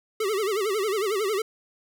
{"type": "tone with vibrato", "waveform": "square", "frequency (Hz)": 410, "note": "G#4", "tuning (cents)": -22, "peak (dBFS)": -24, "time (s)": [0.2, 1.42], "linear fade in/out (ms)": 5, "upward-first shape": "sine", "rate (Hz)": 11, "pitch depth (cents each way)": 150, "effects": []}